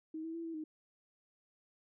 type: tone with pitch steps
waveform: sine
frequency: 316.3 / 325.6 / 333.4 / 328.5 / 310.9 Hz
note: D#4 / E4 / E4 / E4 / D#4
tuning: +29 / -21 / +20 / -6 / -1 cents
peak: -39 dBFS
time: 0.14-0.64 s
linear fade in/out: 5 ms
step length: 100 ms
effects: none